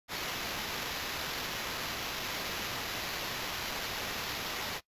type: noise with sample-and-hold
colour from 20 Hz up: white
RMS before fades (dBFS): -37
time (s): 0.08-4.81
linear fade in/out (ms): 50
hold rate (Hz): 8820
effects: noise-tail reverb RT60 0.1 s tail -19 dB re dry + resampled to 32000 Hz